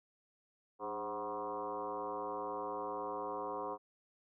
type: tone with frequency modulation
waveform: sine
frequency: 741 Hz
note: F#5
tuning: 2 cents sharp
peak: -37 dBFS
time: 0.79-3.78 s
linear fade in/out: 50 ms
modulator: 110 Hz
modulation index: 3.6
effects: none